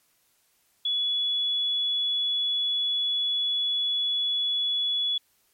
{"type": "tone", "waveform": "sine", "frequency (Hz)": 3400, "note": "G#7", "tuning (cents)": 40, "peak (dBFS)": -23, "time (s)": [0.85, 5.18], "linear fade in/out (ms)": 5, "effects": ["white hiss -67 dBFS RMS until 5.53 s", "MP3 64 kbps"]}